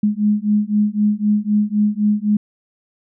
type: beating tone pair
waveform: sine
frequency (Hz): 207.3 / 211.2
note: G#3 / G#3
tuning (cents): -3 / +29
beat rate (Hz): 3.9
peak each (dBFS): -17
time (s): 0.03-2.37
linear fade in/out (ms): 5
effects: none